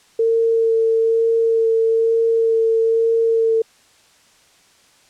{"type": "tone with vibrato", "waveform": "sine", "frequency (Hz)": 453.2, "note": "A#4", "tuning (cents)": -49, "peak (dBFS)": -13, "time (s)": [0.19, 3.62], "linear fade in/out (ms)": 5, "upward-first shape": "sine", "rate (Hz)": 1.1, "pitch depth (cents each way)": 12, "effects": ["white hiss -53 dBFS RMS until 5.09 s", "low-pass 8000 Hz 12 dB/octave"]}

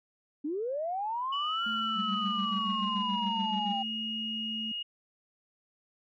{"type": "linear two-way sweep", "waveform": "sine", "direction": "up then down", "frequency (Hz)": [276.9, 1404, 777], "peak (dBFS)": -30, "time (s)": [0.44, 3.83], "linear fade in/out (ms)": 10, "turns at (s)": 1.66}
{"type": "tone with pitch glide", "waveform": "sine", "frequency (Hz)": [2960, 2867], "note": ["F#7", "F7"], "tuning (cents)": [0, 45], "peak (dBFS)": -33, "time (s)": [1.32, 4.83], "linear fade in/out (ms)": 10, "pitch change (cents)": -55, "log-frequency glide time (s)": [2.18, 2.74]}
{"type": "tone", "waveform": "sine", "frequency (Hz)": 220, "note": "A3", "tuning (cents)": 0, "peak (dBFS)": -37, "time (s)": [1.66, 4.72], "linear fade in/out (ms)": 5}
{"type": "tone with tremolo", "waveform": "sine", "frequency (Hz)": 197.2, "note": "G3", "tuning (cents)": 11, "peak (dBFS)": -30, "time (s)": [1.95, 3.76], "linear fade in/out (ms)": 50, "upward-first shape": "sine", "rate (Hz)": 7, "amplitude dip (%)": 85}
{"effects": ["tanh soft clip ceiling -19 dBFS"]}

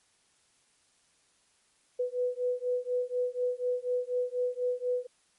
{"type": "beating tone pair", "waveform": "sine", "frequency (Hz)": [493.9, 498], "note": ["B4", "B4"], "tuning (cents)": [0, 14], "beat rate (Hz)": 4.1, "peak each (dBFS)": -31, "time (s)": [1.99, 5.07], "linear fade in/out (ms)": 10, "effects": ["white hiss -68 dBFS RMS until 5.38 s", "MP3 48 kbps"]}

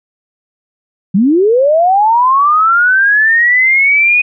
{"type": "linear sweep", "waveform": "sine", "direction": "up", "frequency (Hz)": [176.1, 2489], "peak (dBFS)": -6, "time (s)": [1.14, 4.22], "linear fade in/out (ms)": 10, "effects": []}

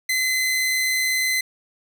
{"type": "tone", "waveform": "sawtooth", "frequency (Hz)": 2042, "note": "C7", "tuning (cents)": -43, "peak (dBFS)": -16, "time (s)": [0.09, 1.41], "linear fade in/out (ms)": 5, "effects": []}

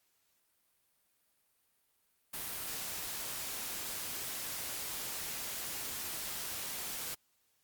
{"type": "noise", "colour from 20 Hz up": "white", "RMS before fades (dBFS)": -40, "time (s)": [2.33, 7.15], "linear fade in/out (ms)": 10, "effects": ["white hiss -75 dBFS RMS until 7.63 s", "Opus 48 kbps"]}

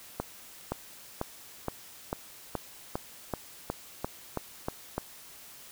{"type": "accelerating click train", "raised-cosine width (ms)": 1, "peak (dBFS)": -16, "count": 13, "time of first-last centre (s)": [0.2, 4.98], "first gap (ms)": 520, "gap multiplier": 0.95, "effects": ["white hiss -50 dBFS RMS until 5.71 s"]}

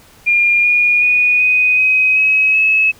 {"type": "tone with pitch steps", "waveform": "sine", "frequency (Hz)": [2410, 2438, 2466, 2495, 2524, 2553, 2583], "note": ["D7", "D#7", "D#7", "D#7", "D#7", "D#7", "E7"], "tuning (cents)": [44, -36, -16, 4, 24, 44, -36], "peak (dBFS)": -9, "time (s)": [0.26, 2.92], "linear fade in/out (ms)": 20, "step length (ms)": 380, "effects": ["pink hiss -45 dBFS RMS until 2.99 s"]}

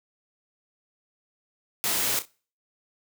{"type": "noise with echo", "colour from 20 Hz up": "white", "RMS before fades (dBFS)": -26, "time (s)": [1.84, 2.19], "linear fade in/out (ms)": 0, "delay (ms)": 31, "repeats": 2, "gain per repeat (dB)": -11, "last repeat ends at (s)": 2.252, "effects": ["noise-tail reverb RT60 0.4 s tail -24 dB re dry", "high-pass 100 Hz 12 dB/octave"]}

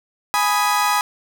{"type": "chord", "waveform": "35% pulse", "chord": "G# minor", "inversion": "none", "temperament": "equal with one note detuned", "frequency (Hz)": [830.6, 987.8, 1248.1], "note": ["G#5", "B5", "D#6"], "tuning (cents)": [0, 0, 5], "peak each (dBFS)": -19, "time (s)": [0.34, 1.01], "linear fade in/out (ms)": 0, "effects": []}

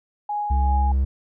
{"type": "tone with tremolo", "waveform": "sine", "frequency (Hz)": 830.6, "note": "G#5", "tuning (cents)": 0, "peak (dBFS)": -22, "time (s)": [0.29, 0.92], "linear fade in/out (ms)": 5, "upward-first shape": "triangle", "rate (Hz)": 2.7, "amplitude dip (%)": 35}
{"type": "tone", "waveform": "triangle", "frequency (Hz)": 66.9, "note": "C2", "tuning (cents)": 39, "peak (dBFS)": -15, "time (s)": [0.5, 1.05], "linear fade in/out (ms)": 10}
{"effects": []}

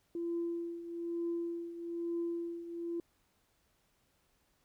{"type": "tone with tremolo", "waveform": "sine", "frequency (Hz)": 340, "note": "F4", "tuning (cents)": -46, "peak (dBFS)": -31, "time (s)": [0.15, 3], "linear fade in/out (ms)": 2, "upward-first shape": "triangle", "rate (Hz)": 1.1, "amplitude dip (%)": 75, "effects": ["tanh soft clip ceiling -28 dBFS", "pink hiss -74 dBFS RMS until 4.64 s"]}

